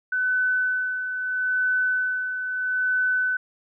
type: tone with tremolo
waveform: sine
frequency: 1506 Hz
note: F#6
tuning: 30 cents sharp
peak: -19 dBFS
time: 0.12-3.37 s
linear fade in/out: 5 ms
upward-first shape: sine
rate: 0.77 Hz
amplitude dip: 55%
effects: none